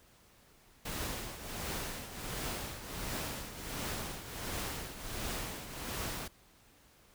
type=noise with tremolo; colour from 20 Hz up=pink; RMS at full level=-37 dBFS; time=0.85-6.28 s; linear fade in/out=5 ms; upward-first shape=triangle; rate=1.4 Hz; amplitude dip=70%; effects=pink hiss -63 dBFS RMS until 7.14 s